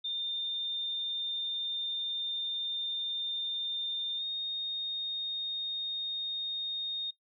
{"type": "tone with pitch glide", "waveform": "sine", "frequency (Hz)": [3611, 3700], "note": ["A7", "A#7"], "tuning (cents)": [44, -14], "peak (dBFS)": -32, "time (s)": [0.04, 7.11], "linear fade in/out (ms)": 10, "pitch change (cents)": 42, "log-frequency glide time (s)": [4.17, 4.23], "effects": ["noise-tail reverb RT60 0.1 s tail -19 dB re dry"]}